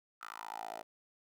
10% pulse tone with high-pass filter sweep, 55 Hz, A1, in tune, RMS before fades -45 dBFS, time 0.21-0.83 s, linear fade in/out 10 ms, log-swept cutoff 1300 to 590 Hz, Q 5.6, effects none

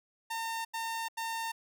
sawtooth tone bursts, 909 Hz, A#5, 44 cents flat, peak -30 dBFS, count 3, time 0.3-1.52 s, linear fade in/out 10 ms, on 350 ms, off 85 ms, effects none

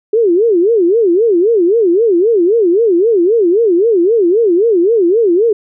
sine tone with vibrato, 398.6 Hz, G4, 29 cents sharp, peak -7 dBFS, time 0.13-5.53 s, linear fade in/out 5 ms, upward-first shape sine, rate 3.8 Hz, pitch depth 290 cents each way, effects none

